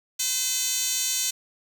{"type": "tone with high-pass filter", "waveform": "10% pulse", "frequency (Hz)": 511, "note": "C5", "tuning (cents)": -41, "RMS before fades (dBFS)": -26, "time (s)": [0.19, 1.31], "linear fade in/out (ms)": 10, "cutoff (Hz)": 5200, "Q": 5.1, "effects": ["8-bit"]}